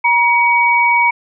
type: tone pair together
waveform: sine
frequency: 951.3 / 2259 Hz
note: A#5 / C#7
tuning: +35 / +32 cents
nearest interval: octave + minor third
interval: 1497 cents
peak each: -12 dBFS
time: 0.04-1.11 s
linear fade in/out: 10 ms
effects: none